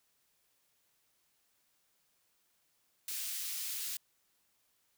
white high-pass noise, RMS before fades -39 dBFS, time 3.08-3.97 s, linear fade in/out 2 ms, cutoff 2600 Hz, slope 12 dB/octave, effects white hiss -75 dBFS RMS until 4.97 s

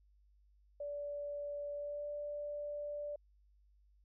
sine tone with pitch glide, 579 to 586.1 Hz, D5 to D5, -25 to -4 cents, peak -39 dBFS, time 0.8-3.16 s, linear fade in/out 5 ms, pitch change +21 cents, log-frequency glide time 1.74-2.07 s, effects added 50 Hz sine -65 dBFS peak until 4.04 s

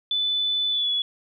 sine tone with pitch glide, 3496 to 3398 Hz, A7 to G#7, -12 to +39 cents, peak -21 dBFS, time 0.11-1.02 s, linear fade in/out 2 ms, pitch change -49 cents, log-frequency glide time 0.7-0.9 s, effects none

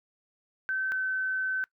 sine tone pair in turn, 1538 / 1528.3 Hz, G6 / G6, -33 / -44 cents, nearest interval unison, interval 11 cents, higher first, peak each -27 dBFS, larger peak neither, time 0.69-0.92 / 0.92-1.64 s, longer second, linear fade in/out 0 ms, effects noise-tail reverb RT60 0.1 s tail -22 dB re dry

